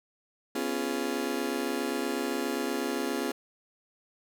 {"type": "chord", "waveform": "35% pulse", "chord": "C# dominant seventh", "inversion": "third", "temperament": "just", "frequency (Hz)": [249.5, 277.2, 346.5, 415.8], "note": ["B3", "C#4", "E#4", "G#4"], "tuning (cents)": [18, 0, -14, 2], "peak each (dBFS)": -33, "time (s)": [0.55, 3.32], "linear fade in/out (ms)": 5, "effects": []}